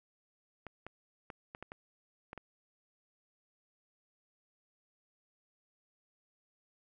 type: clicks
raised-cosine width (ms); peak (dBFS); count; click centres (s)
0.5; -29; 8; 0.667 / 0.866 / 1.302 / 1.549 / 1.626 / 1.719 / 2.331 / 2.377
effects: none